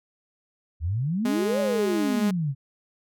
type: exponential two-way sweep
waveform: sine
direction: up then down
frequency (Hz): 73.42 to 589 to 130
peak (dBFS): -23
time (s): 0.8-2.55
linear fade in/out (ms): 50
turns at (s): 1.6
type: tone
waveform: sawtooth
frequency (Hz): 207.7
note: G#3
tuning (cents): 0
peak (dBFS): -22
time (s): 1.25-2.31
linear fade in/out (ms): 5
effects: none